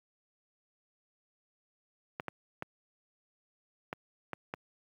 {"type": "clicks", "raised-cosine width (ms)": 0.5, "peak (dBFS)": -21, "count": 6, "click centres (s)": [2.199, 2.283, 2.624, 3.929, 4.333, 4.539], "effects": ["high-pass 100 Hz 12 dB/octave", "10-bit"]}